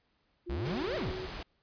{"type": "tone with pitch glide", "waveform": "sine", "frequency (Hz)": [349.2, 372.1], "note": ["F4", "F#4"], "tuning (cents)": [0, 10], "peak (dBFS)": -38, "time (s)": [0.46, 1.27], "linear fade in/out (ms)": 20, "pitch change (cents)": 110, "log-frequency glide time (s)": [0.61, 0.79]}
{"type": "exponential two-way sweep", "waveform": "45% pulse", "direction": "up then down", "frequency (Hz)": [55, 667, 55], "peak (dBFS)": -33, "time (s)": [0.49, 1.12], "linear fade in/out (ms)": 10, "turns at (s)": 0.96}
{"type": "noise", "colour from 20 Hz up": "pink", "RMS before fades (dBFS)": -41, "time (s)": [0.65, 1.43], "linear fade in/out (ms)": 5}
{"effects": ["pink hiss -74 dBFS RMS until 1.62 s", "resampled to 11025 Hz"]}